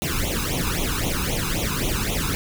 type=noise with flanger; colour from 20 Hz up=pink; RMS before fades=-24 dBFS; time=0.02-2.35 s; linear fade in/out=0 ms; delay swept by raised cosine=0.3 to 0.81 ms; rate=3.8 Hz; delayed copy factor=+1; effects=none